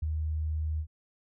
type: tone with ADSR envelope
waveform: sine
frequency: 77.78 Hz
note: D#2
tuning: in tune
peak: -26 dBFS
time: 0.02-0.87 s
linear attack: 9 ms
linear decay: 18 ms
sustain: -2 dB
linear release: 76 ms
effects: none